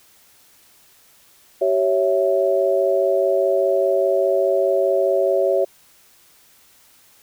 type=chord; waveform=sine; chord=C# diminished; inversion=second; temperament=equal with one note detuned; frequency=384.8 / 554.4 / 659.3 Hz; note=G4 / C#5 / E5; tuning=-32 / 0 / 0 cents; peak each=-20 / -18 / -21 dBFS; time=1.61-5.65 s; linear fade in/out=10 ms; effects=white hiss -53 dBFS RMS until 7.22 s